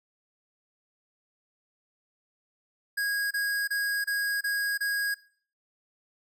square tone bursts, 1644 Hz, G#6, 18 cents flat, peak -27 dBFS, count 6, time 2.97-5.145 s, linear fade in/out 10 ms, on 340 ms, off 27 ms, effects noise-tail reverb RT60 0.5 s tail -20 dB re dry

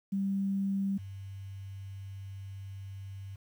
sine tone pair in turn, 196 / 97.6 Hz, G3 / G2, 0 / -7 cents, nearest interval octave, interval 1207 cents, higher first, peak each -28 / -40 dBFS, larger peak first, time 0.12-0.98 / 0.98-3.36 s, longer second, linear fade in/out 10 ms, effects 10-bit

